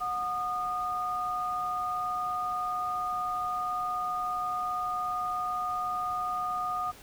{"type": "tone pair together", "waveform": "sine", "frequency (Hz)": [729, 1226], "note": ["F#5", "D#6"], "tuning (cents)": [-26, -26], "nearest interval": "major sixth", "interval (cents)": 900, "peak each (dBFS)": [-34, -30], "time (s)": [0, 6.92], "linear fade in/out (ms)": 20, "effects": ["pink hiss -51 dBFS RMS until 7.02 s"]}